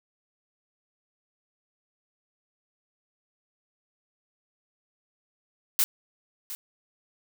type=noise with echo; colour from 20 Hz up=blue; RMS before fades=-22 dBFS; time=5.79-5.84 s; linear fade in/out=0 ms; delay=710 ms; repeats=1; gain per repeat=-14 dB; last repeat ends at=6.55 s; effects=none